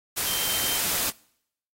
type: tone in noise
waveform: sine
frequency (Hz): 3136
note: G7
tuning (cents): 0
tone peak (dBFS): -31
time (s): 0.26-0.79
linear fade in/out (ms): 20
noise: white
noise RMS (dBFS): -26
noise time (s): 0.16-1.11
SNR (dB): -8
effects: noise-tail reverb RT60 0.7 s tail -24 dB re dry + AAC 48 kbps